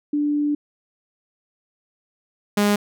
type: tone pair in turn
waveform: sine / sawtooth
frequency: 293.7 / 205.7 Hz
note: D4 / G#3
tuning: 0 / -16 cents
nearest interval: tritone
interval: 616 cents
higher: first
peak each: -18 / -12 dBFS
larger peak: second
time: 0.13-0.55 / 2.57-2.76 s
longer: first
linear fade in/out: 5 ms
effects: none